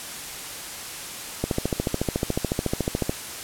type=click train; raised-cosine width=2 ms; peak=-9 dBFS; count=24; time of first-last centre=1.44-3.095 s; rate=13.9 Hz; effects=white hiss -35 dBFS RMS until 3.43 s + low-pass 12000 Hz 12 dB/octave